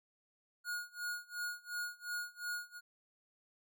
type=tone with tremolo; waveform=square; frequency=1441 Hz; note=F#6; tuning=46 cents flat; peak=-37 dBFS; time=0.64-2.81 s; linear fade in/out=50 ms; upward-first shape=sine; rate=2.8 Hz; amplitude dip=95%; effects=none